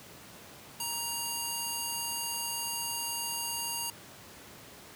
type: tone with band-pass filter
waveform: square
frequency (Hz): 939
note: A#5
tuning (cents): +12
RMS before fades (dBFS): -35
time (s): 0.8-3.9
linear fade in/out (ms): 2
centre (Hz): 11000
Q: 0.68
effects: pink hiss -50 dBFS RMS until 4.95 s + high-pass 100 Hz 12 dB/octave